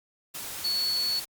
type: tone in noise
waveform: sine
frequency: 4418 Hz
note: C#8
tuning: 7 cents flat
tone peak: -25 dBFS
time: 0.64-1.2 s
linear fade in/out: 10 ms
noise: white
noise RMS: -37 dBFS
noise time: 0.34-1.25 s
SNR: +9 dB
effects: Opus 48 kbps

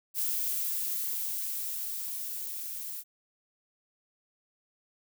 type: noise with level ramp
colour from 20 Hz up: violet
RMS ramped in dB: -30 to -39 dBFS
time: 0.14-3.04 s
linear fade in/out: 50 ms
effects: none

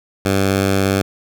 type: tone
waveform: 10% pulse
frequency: 97.2 Hz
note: G2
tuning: 14 cents flat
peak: -6 dBFS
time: 0.25-1.02 s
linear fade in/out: 5 ms
effects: none

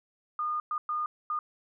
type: tone bursts at uneven times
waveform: sine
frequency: 1220 Hz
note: D#6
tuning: 34 cents flat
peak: -28 dBFS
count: 4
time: 0.39-0.6 / 0.71-0.78 / 0.89-1.06 / 1.3-1.39 s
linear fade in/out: 2 ms
effects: none

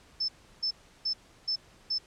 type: tone bursts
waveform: sine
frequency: 5274 Hz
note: E8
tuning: in tune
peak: -26 dBFS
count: 5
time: 0.2-1.985 s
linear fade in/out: 10 ms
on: 85 ms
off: 340 ms
effects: pink hiss -58 dBFS RMS until 2.06 s + low-pass 8000 Hz 12 dB/octave

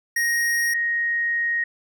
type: tone pair in turn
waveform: square / sine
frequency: 1873 / 1873 Hz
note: A#6 / A#6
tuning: +8 / +8 cents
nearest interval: unison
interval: 0 cents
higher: neither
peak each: -20 dBFS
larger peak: neither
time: 0.16-0.74 / 0.74-1.64 s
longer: second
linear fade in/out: 5 ms
effects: none

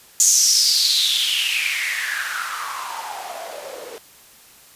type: noise with band-pass filter sweep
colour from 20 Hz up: blue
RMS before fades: -21 dBFS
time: 0.2-3.98 s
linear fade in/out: 0 ms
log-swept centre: 6900 to 440 Hz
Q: 6.7
effects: white hiss -48 dBFS RMS until 4.75 s + resampled to 32000 Hz

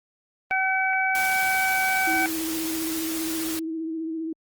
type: harmonic tone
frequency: 761 Hz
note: F#5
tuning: 48 cents sharp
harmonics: 1 / 2 / 3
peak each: -25 / -25 / -25 dBFS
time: 0.51-2.26 s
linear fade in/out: 0 ms
type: noise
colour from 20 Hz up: white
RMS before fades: -32 dBFS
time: 1.15-3.59 s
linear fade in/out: 0 ms
type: tone with vibrato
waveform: sine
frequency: 322.8 Hz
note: E4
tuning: 36 cents flat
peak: -27 dBFS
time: 2.07-4.33 s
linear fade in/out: 5 ms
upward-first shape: sine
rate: 15 Hz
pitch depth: 31 cents each way
effects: Opus 24 kbps

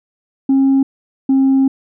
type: tone pair in turn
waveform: sine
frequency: 270.2 / 268.3 Hz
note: C#4 / C4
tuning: -44 / +44 cents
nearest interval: unison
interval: 12 cents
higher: first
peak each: -7 dBFS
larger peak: neither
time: 0.49-0.83 / 1.29-1.68 s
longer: second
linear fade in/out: 5 ms
effects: tanh soft clip ceiling -7 dBFS

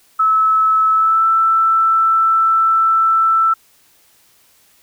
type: tone with pitch glide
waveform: sine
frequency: 1300 to 1327.3 Hz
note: E6 to E6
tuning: -24 to +12 cents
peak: -10 dBFS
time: 0.19-3.54 s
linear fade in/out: 10 ms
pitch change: +36 cents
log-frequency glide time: 0.92-1.26 s
effects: white hiss -53 dBFS RMS until 4.82 s

